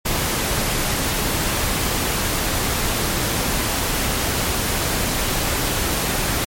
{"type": "noise", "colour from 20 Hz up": "pink", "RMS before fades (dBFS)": -21, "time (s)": [0.05, 6.45], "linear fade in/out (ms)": 10, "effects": ["MP3 64 kbps"]}